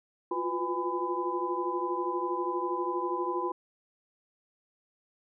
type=tone cluster; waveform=sine; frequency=346.7 / 359.1 / 497.5 / 821 / 1004 Hz; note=F4 / F4 / B4 / G#5 / B5; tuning=-13 / +48 / +13 / -20 / +28 cents; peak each=-35 / -34 / -39 / -40 / -32 dBFS; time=0.31-3.52 s; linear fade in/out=5 ms; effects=none